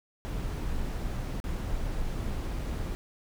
brown noise with dropouts, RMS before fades -32 dBFS, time 0.25-2.95 s, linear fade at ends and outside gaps 0 ms, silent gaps 1.401-1.441 / 2.589-2.593 s, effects none

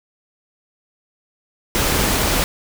pink noise, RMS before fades -18 dBFS, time 1.75-2.44 s, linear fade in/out 0 ms, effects none

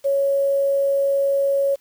sine tone with quantisation, 554.4 Hz, C#5, in tune, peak -16 dBFS, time 0.04-1.76 s, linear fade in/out 20 ms, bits 7, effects white hiss -60 dBFS RMS until 1.8 s

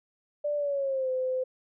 sine tone with pitch glide, 587.3 to 514.2 Hz, D5 to C5, 0 to -30 cents, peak -26 dBFS, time 0.44-1.44 s, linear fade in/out 10 ms, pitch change -230 cents, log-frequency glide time 0.56-1.1 s, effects none

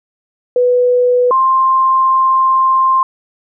sine tone pair in turn, 493.9 / 1052.6 Hz, B4 / C6, 0 / +10 cents, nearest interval octave + minor second, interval 1310 cents, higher second, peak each -8 dBFS, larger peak neither, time 0.56-1.31 / 1.31-3.03 s, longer second, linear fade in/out 2 ms, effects none

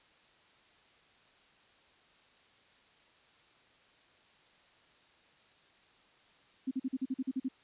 sine tone bursts, 261.6 Hz, C4, in tune, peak -30 dBFS, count 10, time 6.67-7.486 s, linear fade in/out 10 ms, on 42 ms, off 44 ms, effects white hiss -64 dBFS RMS until 7.63 s + resampled to 8000 Hz

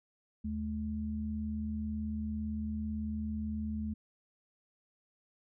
sine tone pair together, 77.78 / 215.3 Hz, D#2 / A3, 0 / -37 cents, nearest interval octave + tritone, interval 1763 cents, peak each -38 / -35 dBFS, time 0.44-3.94 s, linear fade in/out 10 ms, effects none

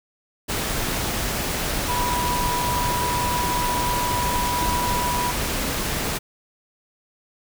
sine tone in noise, 978 Hz, B5, 17 cents flat, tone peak -23 dBFS, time 1.88-5.32 s, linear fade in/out 20 ms, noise pink, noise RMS -25 dBFS, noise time 0.48-6.19 s, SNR -1 dB, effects none

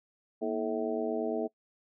harmonic tone with a mistuned harmonic, 108.7 Hz, A2, 21 cents flat, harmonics 2 / 3 / 4 / 5 / 6 / 7, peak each -36 / -36 / -33 / -43 / -35 / -42 dBFS, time 0.41-1.48 s, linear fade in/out 20 ms, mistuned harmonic 2, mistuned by +150 cents, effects noise-tail reverb RT60 0.1 s tail -24 dB re dry

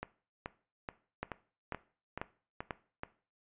two click trains, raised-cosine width 0.5 ms, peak -23 / -21 dBFS, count 8 / 4, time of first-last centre 0.03-3.034 / 1.23-2.708 s, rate 2.33 / 2.03 Hz, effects noise-tail reverb RT60 0.4 s tail -17 dB re dry + resampled to 8000 Hz

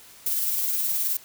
violet noise with tremolo, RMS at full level -24 dBFS, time 0.26-1.17 s, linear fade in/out 5 ms, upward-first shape sine, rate 19 Hz, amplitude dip 30%, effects white hiss -49 dBFS RMS until 1.24 s

